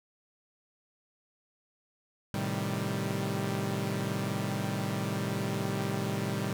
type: chord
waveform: sawtooth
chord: A half-diminished seventh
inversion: none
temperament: equal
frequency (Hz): 110 / 130.81 / 155.56 / 196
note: A2 / C3 / Eb3 / G3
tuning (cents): 0 / 0 / 0 / 0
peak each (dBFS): -32 / -33 / -33 / -30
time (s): 2.34-6.53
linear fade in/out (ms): 0
effects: none